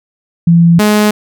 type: tone pair in turn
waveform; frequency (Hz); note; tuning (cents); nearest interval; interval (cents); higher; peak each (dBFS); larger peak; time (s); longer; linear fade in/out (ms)
sine / sawtooth; 169.1 / 210.5; E3 / G#3; +44 / +24; major third; 380; second; -3; neither; 0.47-0.79 / 0.79-1.11; neither; 5
effects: none